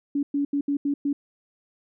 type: tone bursts at uneven times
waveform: sine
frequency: 284.4 Hz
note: C#4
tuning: 45 cents sharp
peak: -21 dBFS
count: 6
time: 0.15-0.23 / 0.34-0.45 / 0.53-0.61 / 0.68-0.77 / 0.85-0.94 / 1.05-1.13 s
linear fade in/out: 5 ms
effects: none